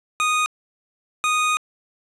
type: tone pair in turn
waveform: 25% pulse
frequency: 1239 / 1239 Hz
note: D#6 / D#6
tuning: -8 / -8 cents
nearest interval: unison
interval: 0 cents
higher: neither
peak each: -14 dBFS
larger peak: neither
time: 0.2-0.46 / 1.24-1.57 s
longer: second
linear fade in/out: 0 ms
effects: resampled to 24000 Hz + 9-bit